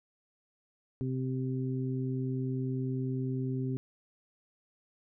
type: harmonic tone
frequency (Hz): 130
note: C3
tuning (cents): -11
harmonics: 1 / 2 / 3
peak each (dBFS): -32 / -35 / -40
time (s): 1.01-3.77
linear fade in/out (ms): 0
effects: none